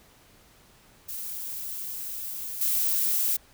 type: noise with level steps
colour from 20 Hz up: violet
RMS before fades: -35 / -25 dBFS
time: 1.08-3.37 s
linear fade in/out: 10 ms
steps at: 2.61 s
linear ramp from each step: 2 ms
effects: pink hiss -57 dBFS RMS until 3.53 s